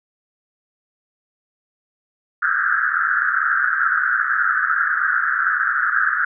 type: band-pass noise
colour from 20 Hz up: pink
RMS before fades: -19 dBFS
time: 2.42-6.25 s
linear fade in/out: 5 ms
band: 1300 to 1700 Hz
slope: 96 dB/octave
effects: none